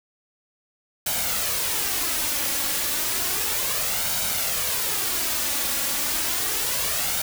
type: noise with flanger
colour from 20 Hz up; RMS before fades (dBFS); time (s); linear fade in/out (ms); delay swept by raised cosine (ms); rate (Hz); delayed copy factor
white; -25; 1.06-7.22; 5; 1.3 to 3.6; 0.32; +0.5
effects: none